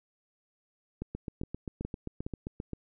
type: two click trains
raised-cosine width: 3 ms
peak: -23 / -22 dBFS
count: 13 / 4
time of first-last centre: 1.15-2.733 / 1.02-2.265 s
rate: 7.58 / 2.41 Hz
effects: none